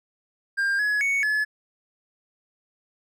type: tone with pitch steps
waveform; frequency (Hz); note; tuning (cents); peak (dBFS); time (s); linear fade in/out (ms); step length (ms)
triangle; 1599 / 1688 / 2223 / 1713; G6 / G#6 / C#7 / A6; +34 / +28 / +4 / -47; -19; 0.57-1.45; 20; 220
effects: none